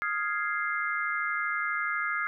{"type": "chord", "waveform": "sine", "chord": "F minor seventh", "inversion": "third", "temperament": "equal", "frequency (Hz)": [1244.5, 1396.9, 1661.2, 2093], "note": ["Eb6", "F6", "Ab6", "C7"], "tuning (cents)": [0, 0, 0, 0], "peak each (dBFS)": -33, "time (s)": [0.02, 2.27], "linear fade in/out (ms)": 0, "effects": []}